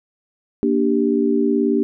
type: chord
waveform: sine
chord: G minor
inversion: first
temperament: just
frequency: 235.2 / 294 / 392 Hz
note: Bb3 / D4 / G4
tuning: +16 / +2 / 0 cents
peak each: -19 dBFS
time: 0.63-1.83 s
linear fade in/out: 0 ms
effects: none